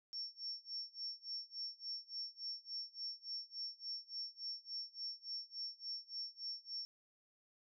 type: tone with tremolo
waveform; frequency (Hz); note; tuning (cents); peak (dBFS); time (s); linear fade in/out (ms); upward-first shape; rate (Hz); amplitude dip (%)
sine; 5460; F8; -40; -40; 0.13-6.85; 0; sine; 3.5; 95
effects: none